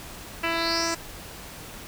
10% pulse tone with low-pass filter sweep, 332.4 Hz, E4, 15 cents sharp, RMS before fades -26 dBFS, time 0.43-0.95 s, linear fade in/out 10 ms, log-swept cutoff 2800 to 7100 Hz, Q 6.2, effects pink hiss -41 dBFS RMS until 1.87 s

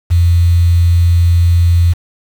sine tone with quantisation, 86 Hz, F2, 26 cents flat, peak -6 dBFS, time 0.1-1.94 s, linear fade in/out 20 ms, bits 5, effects none

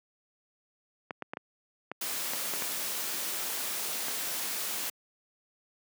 clicks, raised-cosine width 0.5 ms, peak -20 dBFS, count 9, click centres 1.108 / 1.223 / 1.335 / 1.371 / 1.916 / 2.335 / 2.537 / 2.622 / 4.083 s
white noise, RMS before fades -34 dBFS, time 2.01-4.9 s, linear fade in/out 5 ms
effects high-pass 200 Hz 12 dB/octave

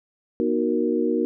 sine chord, B major seventh, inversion none, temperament equal with one note detuned, 242.4 / 311.1 / 370 / 466.2 Hz, B3 / D#4 / F#4 / A#4, -32 / 0 / 0 / 0 cents, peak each -25 dBFS, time 0.4-1.25 s, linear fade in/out 0 ms, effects none

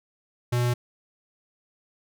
square tone, 121.8 Hz, B2, 24 cents flat, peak -22 dBFS, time 0.52-0.74 s, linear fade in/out 10 ms, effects none

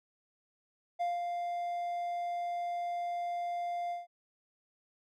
triangle tone with ADSR envelope, 698.5 Hz, F5, in tune, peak -27 dBFS, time 0.99-4.07 s, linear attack 22 ms, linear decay 180 ms, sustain -4 dB, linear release 160 ms, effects none

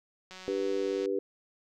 click train, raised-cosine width 0.2 ms, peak -29 dBFS, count 140, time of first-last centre 0.31-1.057 s, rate 186 Hz
harmonic tone, 98 Hz, G2, in tune, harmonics 3 / 4 / 5, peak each -36 / -30 / -33 dBFS, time 0.48-1.19 s, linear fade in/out 0 ms
effects none

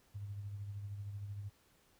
sine tone with tremolo, 101.3 Hz, G#2, 43 cents flat, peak -39 dBFS, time 0.14-1.5 s, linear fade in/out 20 ms, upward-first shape triangle, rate 13 Hz, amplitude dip 50%, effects pink hiss -70 dBFS RMS until 1.99 s

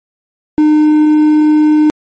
triangle tone with quantisation, 304.4 Hz, D#4, 38 cents flat, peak -3 dBFS, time 0.58-1.9 s, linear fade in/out 0 ms, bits 5, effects MP3 32 kbps

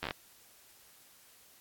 slowing click train, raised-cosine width 0.3 ms, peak -18 dBFS, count 6, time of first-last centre 0.03-0.109 s, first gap 11 ms, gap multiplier 1.18, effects white hiss -60 dBFS RMS until 1.6 s + AAC 64 kbps

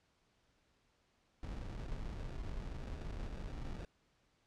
brown noise with sample-and-hold, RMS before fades -43 dBFS, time 1.43-3.85 s, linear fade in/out 2 ms, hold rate 1050 Hz, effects pink hiss -75 dBFS RMS until 4.46 s + low-pass 6000 Hz 12 dB/octave

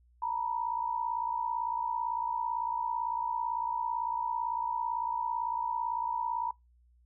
sine tone pair together, 912 / 969.9 Hz, A#5 / B5, -38 / -32 cents, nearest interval minor second, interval 106 cents, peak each -33 / -32 dBFS, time 0.22-6.51 s, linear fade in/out 5 ms, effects noise-tail reverb RT60 0.2 s tail -25 dB re dry + added 60 Hz sine -61 dBFS peak until 7.05 s

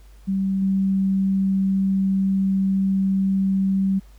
sine tone with level steps, 193 Hz, G3, 27 cents flat, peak -19 / -17 dBFS, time 0.27-4 s, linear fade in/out 20 ms, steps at 0.62 s, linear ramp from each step 2 ms, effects added 50 Hz sine -44 dBFS peak until 4.18 s + pink hiss -58 dBFS RMS until 4.18 s

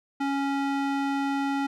square tone with band-pass filter, 277.4 Hz, C#4, 1 cent sharp, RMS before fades -27 dBFS, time 0.2-1.67 s, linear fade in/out 10 ms, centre 840 Hz, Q 0.54, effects none

